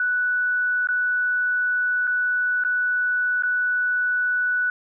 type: tone with dropouts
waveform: sine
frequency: 1481 Hz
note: F#6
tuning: 1 cent sharp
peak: -19 dBFS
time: 0-4.7 s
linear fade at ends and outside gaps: 2 ms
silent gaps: 0.872-0.887 / 2.071-2.075 / 2.638-2.648 / 3.424-3.434 s
effects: none